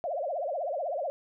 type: tone with vibrato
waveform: sine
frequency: 622 Hz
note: D#5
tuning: 1 cent flat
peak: -29 dBFS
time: 0.04-1.1 s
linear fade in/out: 0 ms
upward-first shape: triangle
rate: 16 Hz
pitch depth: 300 cents each way
effects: none